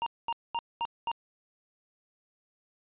square tone bursts, 932.3 Hz, A#5, in tune, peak -29 dBFS, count 5, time 0.02-1.115 s, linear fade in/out 0 ms, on 43 ms, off 220 ms, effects resampled to 8000 Hz

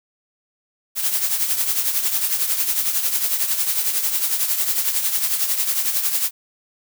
blue noise with tremolo, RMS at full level -18 dBFS, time 0.95-6.31 s, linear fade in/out 50 ms, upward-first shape triangle, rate 11 Hz, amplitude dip 65%, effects none

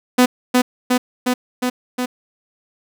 sawtooth tone with echo, 250 Hz, B3, 21 cents sharp, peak -5 dBFS, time 0.18-0.26 s, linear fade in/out 10 ms, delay 360 ms, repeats 5, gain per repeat -2 dB, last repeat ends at 2.06 s, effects none

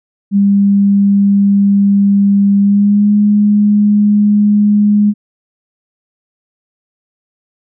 sine tone with pitch glide, 200 to 207.3 Hz, G3 to G#3, +35 to -3 cents, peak -6 dBFS, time 0.31-5.14 s, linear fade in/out 50 ms, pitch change +62 cents, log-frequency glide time 2.6-3.13 s, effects none

